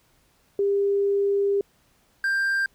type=tone pair in turn; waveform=sine / triangle; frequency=400 / 1585.7 Hz; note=G4 / G6; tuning=+35 / +19 cents; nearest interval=2 octaves; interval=2384 cents; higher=second; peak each=-19 dBFS; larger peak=neither; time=0.59-1.61 / 2.24-2.66 s; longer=first; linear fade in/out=2 ms; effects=pink hiss -63 dBFS RMS until 2.74 s